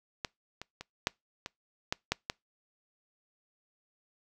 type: clicks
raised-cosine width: 0.2 ms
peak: -15 / -23 / -24 / -9 / -20 / -12 / -10 / -14 dBFS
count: 8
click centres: 0.248 / 0.616 / 0.81 / 1.071 / 1.461 / 1.925 / 2.12 / 2.299 s
effects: noise-tail reverb RT60 0.2 s tail -26 dB re dry